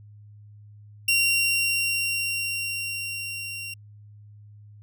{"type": "tone with level ramp", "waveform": "sawtooth", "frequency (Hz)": 2756, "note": "F7", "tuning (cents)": -24, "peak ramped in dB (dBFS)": [-15, -30], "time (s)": [1.08, 3.74], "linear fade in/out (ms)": 5, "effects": ["added 104 Hz sine -45 dBFS peak until 4.82 s"]}